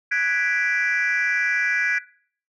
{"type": "chord", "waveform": "sine", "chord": "G# half-diminished seventh", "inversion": "third", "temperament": "equal", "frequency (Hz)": [1480, 1661.2, 1975.5, 2349], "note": ["F#6", "G#6", "B6", "D7"], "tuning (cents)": [0, 0, 0, 0], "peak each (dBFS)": [-26, -21, -24, -26], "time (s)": [0.11, 1.99], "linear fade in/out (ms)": 10, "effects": ["noise-tail reverb RT60 0.5 s tail -18 dB re dry", "tanh soft clip ceiling -14 dBFS"]}